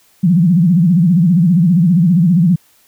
sine tone with vibrato, 173.4 Hz, F3, 12 cents flat, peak -7 dBFS, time 0.23-2.56 s, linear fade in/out 10 ms, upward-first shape sine, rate 15 Hz, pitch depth 180 cents each way, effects white hiss -52 dBFS RMS until 2.87 s

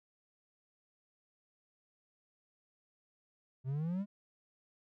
triangle exponential sweep, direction up, 126.9 to 208.6 Hz, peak -31 dBFS, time 3.64-4.06 s, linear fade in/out 50 ms, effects none

